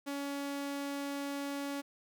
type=tone; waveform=sawtooth; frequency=281.6 Hz; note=C#4; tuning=27 cents sharp; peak=-32 dBFS; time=0.06-1.82 s; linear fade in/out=20 ms; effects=none